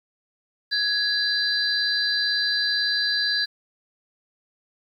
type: tone cluster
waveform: sine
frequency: 1669 / 4021 / 4722 Hz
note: G#6 / B7 / D8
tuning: +8 / +30 / +9 cents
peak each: -25 dBFS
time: 0.71-3.46 s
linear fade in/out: 20 ms
effects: 9-bit